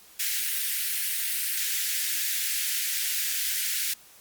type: high-pass noise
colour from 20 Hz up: white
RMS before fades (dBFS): -28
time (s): 0.19-3.94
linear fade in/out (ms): 10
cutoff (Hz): 1600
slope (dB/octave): 48
effects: white hiss -53 dBFS RMS until 4.2 s + Opus 48 kbps